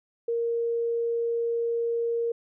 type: tone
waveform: sine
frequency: 466.2 Hz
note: A#4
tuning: in tune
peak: -24 dBFS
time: 0.28-2.32 s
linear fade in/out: 5 ms
effects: none